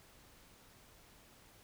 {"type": "silence", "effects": ["pink hiss -62 dBFS RMS until 1.63 s"]}